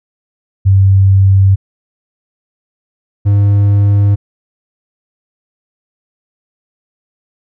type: tone pair in turn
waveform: sine / triangle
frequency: 96.8 / 101.28 Hz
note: G2 / G#2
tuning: -21 / -43 cents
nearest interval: minor second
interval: 78 cents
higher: second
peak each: -4 dBFS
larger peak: neither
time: 0.65-1.56 / 3.25-4.16 s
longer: neither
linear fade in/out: 20 ms
effects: none